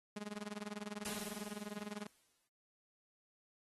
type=tone with tremolo; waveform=sawtooth; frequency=208.1 Hz; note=G#3; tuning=4 cents sharp; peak=-36 dBFS; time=0.16-2.07 s; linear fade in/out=5 ms; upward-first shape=sine; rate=20 Hz; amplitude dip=90%
type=noise with exponential decay; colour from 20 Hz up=white; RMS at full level=-41 dBFS; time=1.05-2.48 s; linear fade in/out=5 ms; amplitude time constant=310 ms
effects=AAC 32 kbps